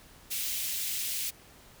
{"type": "high-pass noise", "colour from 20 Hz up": "white", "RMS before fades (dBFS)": -33, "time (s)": [0.3, 1.31], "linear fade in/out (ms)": 20, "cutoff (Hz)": 2200, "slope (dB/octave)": 24, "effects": ["pink hiss -55 dBFS RMS until 1.8 s"]}